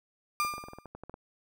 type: tone with exponential decay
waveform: 35% pulse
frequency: 1199 Hz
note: D6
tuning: 36 cents sharp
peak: -23 dBFS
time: 0.4-0.86 s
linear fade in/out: 0 ms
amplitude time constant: 100 ms
type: clicks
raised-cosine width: 1 ms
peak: -29 dBFS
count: 12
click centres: 0.449 / 0.538 / 0.581 / 0.639 / 0.685 / 0.734 / 0.786 / 0.857 / 0.95 / 1.036 / 1.096 / 1.141 s
effects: none